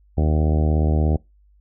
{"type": "harmonic tone", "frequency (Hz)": 77, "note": "D#2", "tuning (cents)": -17, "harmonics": [1, 2, 3, 4, 5, 6, 7, 8, 9, 10], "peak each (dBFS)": [-17, -23, -27, -29, -31, -33, -34, -35, -36, -37], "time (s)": [0.17, 1.17], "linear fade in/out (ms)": 10, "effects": ["noise-tail reverb RT60 0.2 s tail -23 dB re dry", "added 50 Hz sine -52 dBFS peak until 1.6 s"]}